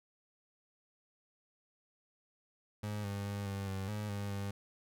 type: tone with pitch steps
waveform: 30% pulse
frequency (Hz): 104.7 / 100.3 / 101.2 / 98.7 / 96.4 / 105.3 / 101.2 / 99.7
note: G#2 / G2 / G#2 / G2 / G2 / G#2 / G#2 / G2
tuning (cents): +15 / +40 / -44 / +12 / -28 / +24 / -44 / +30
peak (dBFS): -34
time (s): 2.83-4.51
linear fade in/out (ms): 5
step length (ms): 210
effects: none